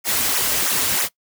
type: noise with flanger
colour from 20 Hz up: white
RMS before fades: -20 dBFS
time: 0.04-1.09 s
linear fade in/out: 50 ms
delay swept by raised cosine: 0.22 to 6.02 ms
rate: 3.1 Hz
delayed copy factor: -1
effects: noise-tail reverb RT60 0.1 s tail -21 dB re dry